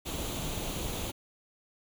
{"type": "noise with comb filter", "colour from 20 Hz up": "pink", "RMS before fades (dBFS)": -35, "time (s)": [0.05, 1.12], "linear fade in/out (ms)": 20, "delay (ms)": 0.29, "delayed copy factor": 0.55, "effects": []}